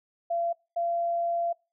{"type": "tone pair in turn", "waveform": "sine", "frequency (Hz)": [682, 684.4], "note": ["F5", "F5"], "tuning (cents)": [-41, -35], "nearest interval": "unison", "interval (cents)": 6, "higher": "second", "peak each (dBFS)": -25, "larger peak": "neither", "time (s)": [[0.3, 0.53], [0.76, 1.53]], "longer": "second", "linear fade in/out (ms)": 10, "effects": ["noise-tail reverb RT60 0.3 s tail -25 dB re dry"]}